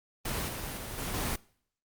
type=noise with level steps; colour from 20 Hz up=pink; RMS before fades=-33 / -37 / -39 / -35 / -32 dBFS; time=0.25-1.36 s; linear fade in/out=5 ms; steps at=0.48 / 0.77 / 0.98 / 1.14 s; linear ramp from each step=5 ms; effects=noise-tail reverb RT60 0.6 s tail -23 dB re dry + Opus 24 kbps